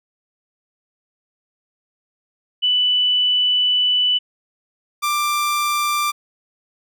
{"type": "tone pair in turn", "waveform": ["sine", "sawtooth"], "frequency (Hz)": [2980, 1182.6], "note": ["F#7", "D6"], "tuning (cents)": [12, 12], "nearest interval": "octave + major third", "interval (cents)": 1600, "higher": "first", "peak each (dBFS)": -14, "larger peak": "neither", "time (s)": [[2.62, 4.19], [5.02, 6.12]], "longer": "first", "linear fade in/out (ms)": 20, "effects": []}